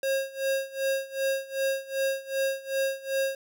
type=tone with tremolo; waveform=square; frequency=540 Hz; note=C#5; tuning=45 cents flat; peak=-24 dBFS; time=0.03-3.35 s; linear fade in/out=2 ms; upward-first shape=sine; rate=2.6 Hz; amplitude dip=90%; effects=none